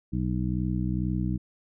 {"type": "harmonic tone", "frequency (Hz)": 62.2, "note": "B1", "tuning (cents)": 13, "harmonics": [1, 2, 3, 4, 5], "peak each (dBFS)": [-31, -30, -29, -38, -34], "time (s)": [0.12, 1.38], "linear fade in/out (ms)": 20, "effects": []}